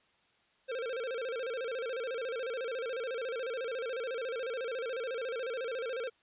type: tone with vibrato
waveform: square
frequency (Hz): 490.1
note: B4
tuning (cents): -13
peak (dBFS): -35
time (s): 0.68-6.1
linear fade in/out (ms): 20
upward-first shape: square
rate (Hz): 14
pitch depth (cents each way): 120
effects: white hiss -69 dBFS RMS until 6.22 s + resampled to 8000 Hz